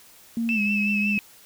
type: tone with pitch glide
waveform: sine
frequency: 230.5 to 206.5 Hz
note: A#3 to G#3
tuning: -19 to -10 cents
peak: -22 dBFS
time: 0.37-1.18 s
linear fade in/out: 2 ms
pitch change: -191 cents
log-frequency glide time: 0.52-0.6 s
type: tone with vibrato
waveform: sine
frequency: 2614 Hz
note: E7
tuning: 15 cents flat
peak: -22 dBFS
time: 0.49-1.19 s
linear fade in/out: 0 ms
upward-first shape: triangle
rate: 5.4 Hz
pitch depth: 45 cents each way
effects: tanh soft clip ceiling -14 dBFS + white hiss -51 dBFS RMS until 1.45 s